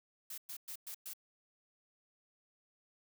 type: noise bursts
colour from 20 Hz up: blue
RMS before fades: -45 dBFS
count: 5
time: 0.3-1.135 s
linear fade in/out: 5 ms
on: 79 ms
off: 110 ms
effects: none